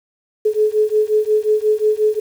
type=beating tone pair; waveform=sine; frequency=425 / 430.6 Hz; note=G#4 / A4; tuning=+40 / -37 cents; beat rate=5.6 Hz; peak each=-16 dBFS; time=0.45-2.2 s; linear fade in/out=10 ms; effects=7-bit